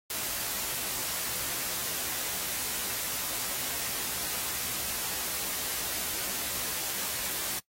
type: noise with comb filter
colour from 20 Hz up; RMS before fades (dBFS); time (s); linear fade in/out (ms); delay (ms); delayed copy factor
white; -33; 0.1-7.59; 2; 16; +0.6
effects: noise-tail reverb RT60 0.1 s tail -20 dB re dry + AAC 48 kbps